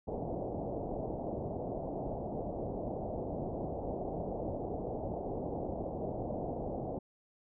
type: low-pass noise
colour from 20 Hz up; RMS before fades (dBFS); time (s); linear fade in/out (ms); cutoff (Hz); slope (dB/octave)
white; -38; 0.07-6.99; 10; 740; 48
effects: none